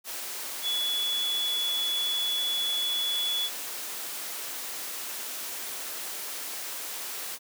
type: tone in noise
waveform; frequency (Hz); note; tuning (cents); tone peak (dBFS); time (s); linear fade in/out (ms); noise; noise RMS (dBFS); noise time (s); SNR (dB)
sine; 3411; G#7; +46; -26; 0.62-3.5; 50; white; -36; 0.04-7.39; +7
effects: high-pass 300 Hz 12 dB/octave